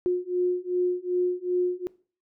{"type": "beating tone pair", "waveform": "sine", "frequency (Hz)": [358.3, 360.9], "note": ["F4", "F#4"], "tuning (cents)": [44, -43], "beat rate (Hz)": 2.6, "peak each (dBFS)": -26, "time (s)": [0.06, 1.87], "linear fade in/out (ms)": 0, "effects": ["noise-tail reverb RT60 0.4 s tail -20 dB re dry"]}